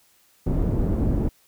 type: low-pass noise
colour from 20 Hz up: pink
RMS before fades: -22 dBFS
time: 0.46-1.29 s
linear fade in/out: 10 ms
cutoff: 320 Hz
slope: 12 dB/octave
effects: white hiss -60 dBFS RMS until 1.47 s